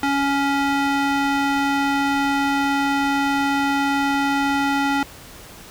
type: tone with band-pass filter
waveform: square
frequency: 279.1 Hz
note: C#4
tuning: 12 cents sharp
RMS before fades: -20 dBFS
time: 0.03-5.03 s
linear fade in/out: 2 ms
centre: 1300 Hz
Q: 0.6
effects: pink hiss -41 dBFS RMS until 5.7 s